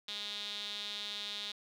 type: tone with band-pass filter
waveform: sawtooth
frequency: 206.3 Hz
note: G#3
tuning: 11 cents flat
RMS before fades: -41 dBFS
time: 0.08-1.52 s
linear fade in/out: 5 ms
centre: 3700 Hz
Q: 6.3
effects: 11-bit